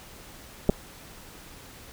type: clicks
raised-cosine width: 2 ms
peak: -7 dBFS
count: 2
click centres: 0.692 / 0.697 s
effects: pink hiss -47 dBFS RMS until 1.92 s